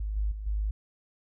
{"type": "tone with level steps", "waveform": "sine", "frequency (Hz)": 51.91, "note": "G#1", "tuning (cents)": 0, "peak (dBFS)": [-29, -25, -34, -26], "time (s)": [0, 0.71], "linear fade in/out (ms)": 5, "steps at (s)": [0.16, 0.31, 0.46], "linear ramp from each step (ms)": 10, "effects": []}